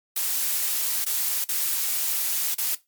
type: noise with dropouts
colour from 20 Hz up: blue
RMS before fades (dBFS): -25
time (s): 0.16-2.75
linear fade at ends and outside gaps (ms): 5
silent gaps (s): 1.045-1.063 / 1.443-1.488 / 2.546-2.581
effects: noise-tail reverb RT60 0.2 s tail -17 dB re dry + MP3 96 kbps